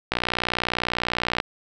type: click train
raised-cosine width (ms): 0.3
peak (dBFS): -6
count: 78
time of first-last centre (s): 0.12-1.401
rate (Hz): 60.1
effects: none